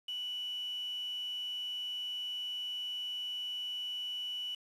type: tone with quantisation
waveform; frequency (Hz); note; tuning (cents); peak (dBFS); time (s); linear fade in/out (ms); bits
sine; 2960; F#7; 0; -36; 0.08-4.55; 5; 8
effects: low-pass 8000 Hz 12 dB/octave